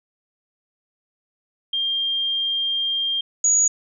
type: tone pair in turn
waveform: sine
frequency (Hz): 3199 / 6778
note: G7 / G#8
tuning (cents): +34 / +34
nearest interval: octave + minor second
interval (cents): 1300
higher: second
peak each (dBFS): -20 / -14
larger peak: second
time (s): 1.73-3.21 / 3.44-3.68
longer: first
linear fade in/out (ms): 5
effects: none